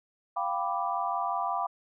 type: chord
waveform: sine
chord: G dominant seventh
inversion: third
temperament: equal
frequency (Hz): 698.5 / 784 / 987.8 / 1174.7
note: F5 / G5 / B5 / D6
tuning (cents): 0 / 0 / 0 / 0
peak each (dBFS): -33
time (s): 0.36-1.67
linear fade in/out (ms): 10
effects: none

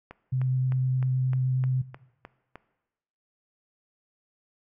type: click train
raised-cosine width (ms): 0.5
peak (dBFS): -26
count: 9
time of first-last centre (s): 0.11-2.556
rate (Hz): 3.27
type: tone with vibrato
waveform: sine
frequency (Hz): 129.1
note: C3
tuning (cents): -23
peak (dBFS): -23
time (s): 0.32-1.82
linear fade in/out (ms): 10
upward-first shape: triangle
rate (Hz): 9.7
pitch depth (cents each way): 11
effects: noise-tail reverb RT60 1.0 s tail -17 dB re dry

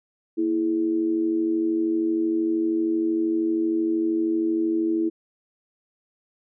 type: tone with amplitude modulation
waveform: sine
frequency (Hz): 328.8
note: E4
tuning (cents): -4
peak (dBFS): -17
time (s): 0.37-5.1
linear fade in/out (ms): 20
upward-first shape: sine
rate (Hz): 92.9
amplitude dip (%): 65
effects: none

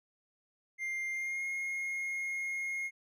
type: tone with pitch glide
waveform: triangle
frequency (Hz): 2100 to 2147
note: C7 to C7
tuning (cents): +6 to +44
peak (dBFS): -32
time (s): 0.78-2.91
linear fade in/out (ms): 50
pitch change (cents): +38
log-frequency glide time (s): 1.11-1.45
effects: none

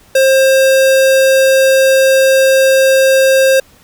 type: tone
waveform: square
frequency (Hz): 532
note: C5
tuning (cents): +29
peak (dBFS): -7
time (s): 0.15-3.6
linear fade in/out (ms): 5
effects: pink hiss -46 dBFS RMS until 3.83 s

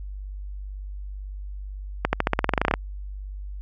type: accelerating click train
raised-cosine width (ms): 0.5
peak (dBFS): -4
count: 15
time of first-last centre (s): 2.05-2.739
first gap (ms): 80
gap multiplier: 0.92
effects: added 49 Hz sine -32 dBFS peak until 3.61 s

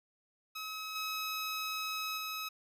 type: tone with level steps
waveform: 15% pulse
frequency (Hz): 1279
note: D#6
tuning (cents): +47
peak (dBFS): -33 / -29 / -31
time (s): 0.55-2.49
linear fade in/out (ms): 10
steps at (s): 0.95 / 2.17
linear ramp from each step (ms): 10
effects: none

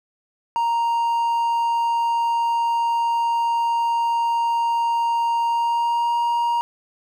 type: tone with pitch glide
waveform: triangle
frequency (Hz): 932.3 to 942.6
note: A#5 to A#5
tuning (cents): 0 to +19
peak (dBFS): -16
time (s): 0.56-6.61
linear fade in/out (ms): 0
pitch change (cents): +19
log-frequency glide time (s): 5.45-6.16
effects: none

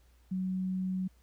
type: tone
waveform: sine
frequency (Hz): 186.5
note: F#3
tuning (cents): +14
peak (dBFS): -30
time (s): 0.31-1.08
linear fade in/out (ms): 10
effects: added 60 Hz sine -60 dBFS peak until 1.22 s + pink hiss -70 dBFS RMS until 1.22 s

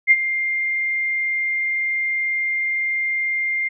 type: tone with ADSR envelope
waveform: sine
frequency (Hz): 2107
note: C7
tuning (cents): +12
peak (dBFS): -7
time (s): 0.07-3.69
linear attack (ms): 41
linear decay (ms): 41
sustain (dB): -12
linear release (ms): 18
effects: none

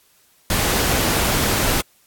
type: noise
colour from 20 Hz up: pink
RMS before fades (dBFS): -19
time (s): 0.5-1.81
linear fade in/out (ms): 2
effects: white hiss -57 dBFS RMS until 2.06 s + AAC 64 kbps

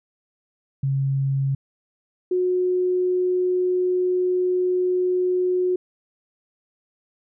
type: tone pair in turn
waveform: sine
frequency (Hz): 136.4 / 364.1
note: C#3 / F#4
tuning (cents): -28 / -28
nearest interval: octave + perfect fourth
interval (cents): 1700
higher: second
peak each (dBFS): -19 / -18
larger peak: second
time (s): 0.83-1.55 / 2.31-5.76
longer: second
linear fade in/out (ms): 5
effects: none

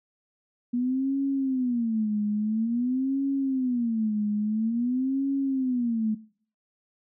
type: tone with vibrato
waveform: sine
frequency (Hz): 239.5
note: A#3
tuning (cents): +47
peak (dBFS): -23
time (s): 0.73-6.15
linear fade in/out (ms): 10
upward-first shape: sine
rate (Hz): 0.49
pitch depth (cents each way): 240
effects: noise-tail reverb RT60 0.5 s tail -20 dB re dry

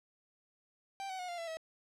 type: tone with pitch steps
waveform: 45% pulse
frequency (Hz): 784 / 753.8 / 724.8 / 696.9 / 670 / 644.2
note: G5 / F#5 / F#5 / F5 / E5 / E5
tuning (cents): 0 / +32 / -36 / -4 / +28 / -40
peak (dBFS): -39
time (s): 1-1.57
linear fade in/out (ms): 0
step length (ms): 95
effects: low-pass 8000 Hz 12 dB/octave

